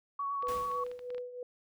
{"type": "tone with vibrato", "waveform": "sine", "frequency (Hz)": 1121, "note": "C#6", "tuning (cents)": 19, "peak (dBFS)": -32, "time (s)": [0.19, 0.84], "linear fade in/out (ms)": 5, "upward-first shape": "triangle", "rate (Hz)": 9, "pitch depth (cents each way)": 20}
{"type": "clicks", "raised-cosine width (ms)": 0.3, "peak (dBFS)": -35, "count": 11, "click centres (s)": [0.425, 0.471, 0.52, 0.577, 0.715, 0.865, 0.915, 0.992, 1.104, 1.147, 1.181]}
{"type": "tone with tremolo", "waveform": "sine", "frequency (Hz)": 493.9, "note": "B4", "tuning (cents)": 0, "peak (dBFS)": -34, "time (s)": [0.43, 1.43], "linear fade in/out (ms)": 2, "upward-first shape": "triangle", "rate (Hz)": 3.1, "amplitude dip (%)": 75}
{"type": "noise with exponential decay", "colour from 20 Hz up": "pink", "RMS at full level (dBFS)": -43, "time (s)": [0.48, 1.22], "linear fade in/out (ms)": 5, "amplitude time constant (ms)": 160}
{"effects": []}